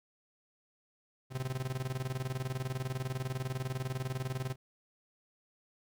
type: tone with tremolo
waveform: 45% pulse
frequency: 130 Hz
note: C3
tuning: 11 cents flat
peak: -32 dBFS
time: 1.3-4.56 s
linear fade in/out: 50 ms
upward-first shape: square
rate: 20 Hz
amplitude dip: 75%
effects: none